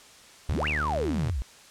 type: tone with pitch glide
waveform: sawtooth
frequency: 75.3 to 78.5 Hz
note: D2 to D#2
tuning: +44 to +16 cents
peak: -26 dBFS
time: 0.49-1.31 s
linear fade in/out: 5 ms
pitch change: +72 cents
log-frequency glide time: 0.98-1.17 s
type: exponential two-way sweep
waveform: sine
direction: up then down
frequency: 51.91 to 2900 to 51.91 Hz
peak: -26 dBFS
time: 0.49-1.42 s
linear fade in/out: 0 ms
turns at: 0.68 s
effects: white hiss -51 dBFS RMS until 1.7 s + low-pass 8000 Hz 12 dB/octave